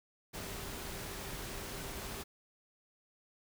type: tone in noise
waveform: sine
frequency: 395.6 Hz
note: G4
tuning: 16 cents sharp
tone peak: -53 dBFS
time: 0.33-2.24 s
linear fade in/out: 20 ms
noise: pink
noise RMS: -43 dBFS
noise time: 0.33-2.24 s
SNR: -13 dB
effects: none